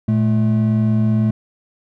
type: tone pair together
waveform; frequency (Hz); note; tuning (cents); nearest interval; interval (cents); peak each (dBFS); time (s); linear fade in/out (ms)
triangle; 114.5 / 216.1; A#2 / A3; -31 / -31; major seventh; 1100; -14; 0.08-1.31; 5
effects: none